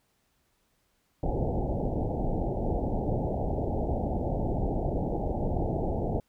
pink low-pass noise, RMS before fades -29 dBFS, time 1.23-6.2 s, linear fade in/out 2 ms, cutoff 840 Hz, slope 96 dB/octave, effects pink hiss -72 dBFS RMS until 6.28 s

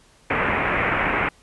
white low-pass noise, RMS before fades -22 dBFS, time 0.3-1.29 s, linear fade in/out 5 ms, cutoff 2400 Hz, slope 48 dB/octave, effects pink hiss -55 dBFS RMS until 1.42 s + resampled to 24000 Hz

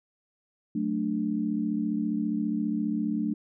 sine chord, D major, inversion first, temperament equal with one note detuned, 185 / 220 / 294.5 Hz, F#3 / A3 / D4, 0 / 0 / +5 cents, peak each -33 / -28 / -30 dBFS, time 0.75-3.34 s, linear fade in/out 5 ms, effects none

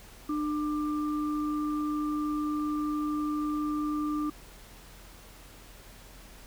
sine tone pair together, 300 / 1187.9 Hz, D4 / D6, +37 / +19 cents, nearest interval 2 octaves, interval 2382 cents, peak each -28 / -36 dBFS, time 0.29-4.3 s, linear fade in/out 5 ms, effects added 43 Hz sine -51 dBFS peak until 6.46 s + pink hiss -52 dBFS RMS until 6.46 s

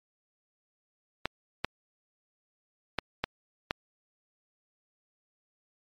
clicks, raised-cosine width 0.3 ms, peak -11 dBFS, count 5, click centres 1.256 / 1.646 / 2.987 / 3.24 / 3.709 s, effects MP3 64 kbps

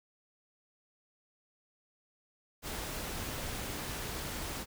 pink noise, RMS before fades -39 dBFS, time 2.62-4.66 s, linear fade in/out 50 ms, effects none

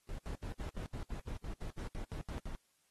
brown noise bursts, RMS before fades -41 dBFS, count 15, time 0.09-2.55 s, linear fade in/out 0 ms, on 94 ms, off 75 ms, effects white hiss -75 dBFS RMS until 2.9 s + AAC 32 kbps

